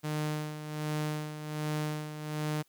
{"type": "tone with tremolo", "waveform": "sawtooth", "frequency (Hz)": 152.1, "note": "D#3", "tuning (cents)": -39, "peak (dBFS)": -26, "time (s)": [0.03, 2.63], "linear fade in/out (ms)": 20, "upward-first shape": "sine", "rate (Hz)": 1.3, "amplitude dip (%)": 65, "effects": ["white hiss -69 dBFS RMS until 2.68 s"]}